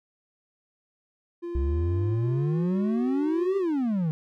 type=tone with pitch glide; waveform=triangle; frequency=345.2 to 374.3 Hz; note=F4 to F#4; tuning=-20 to +20 cents; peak=-29 dBFS; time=1.42-3.6 s; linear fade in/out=20 ms; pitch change=+140 cents; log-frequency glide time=2.29-2.96 s
type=exponential two-way sweep; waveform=triangle; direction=up then down; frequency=64.5 to 400.4 to 150.9 Hz; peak=-21 dBFS; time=1.55-4.11 s; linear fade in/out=0 ms; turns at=3.57 s
effects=none